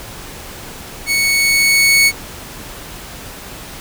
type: tone with level ramp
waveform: sawtooth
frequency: 2217 Hz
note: C#7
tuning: in tune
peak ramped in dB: -10 to -4 dBFS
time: 1.06-2.12 s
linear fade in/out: 50 ms
effects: pink hiss -32 dBFS RMS until 3.8 s